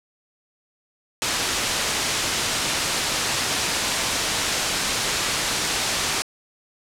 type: low-pass noise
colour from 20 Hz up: white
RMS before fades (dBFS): -24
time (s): 1.22-6.22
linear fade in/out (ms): 0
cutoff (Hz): 6700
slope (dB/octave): 12
effects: low-pass 12000 Hz 12 dB/octave